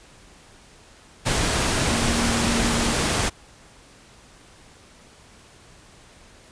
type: tone in noise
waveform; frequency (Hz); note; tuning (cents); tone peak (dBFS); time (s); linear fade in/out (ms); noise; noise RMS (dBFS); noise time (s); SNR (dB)
sine; 233.1; A#3; 0; -25; 1.91-2.94; 20; pink; -22; 1.25-3.3; -6
effects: pink hiss -50 dBFS RMS until 6.51 s + resampled to 22050 Hz